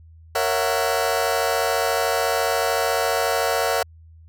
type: chord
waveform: sawtooth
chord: F# dominant seventh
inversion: first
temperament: just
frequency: 462.5 / 555 / 666 / 740 Hz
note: A#4 / C#5 / E5 / F#5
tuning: -14 / +2 / +18 / 0 cents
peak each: -21 dBFS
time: 0.35-3.83 s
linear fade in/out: 5 ms
effects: added 81 Hz sine -44 dBFS peak until 4.28 s